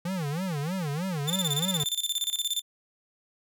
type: tone with vibrato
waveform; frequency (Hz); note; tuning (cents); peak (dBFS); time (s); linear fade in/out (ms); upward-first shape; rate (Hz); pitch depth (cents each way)
square; 164.81; E3; 0; -29; 0.05-1.84; 5; sine; 3.2; 270
type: tone with tremolo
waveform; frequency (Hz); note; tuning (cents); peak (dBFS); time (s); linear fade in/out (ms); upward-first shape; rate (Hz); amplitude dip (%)
sawtooth; 3552; A7; +16; -22; 1.27-2.62; 20; square; 17; 80
effects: none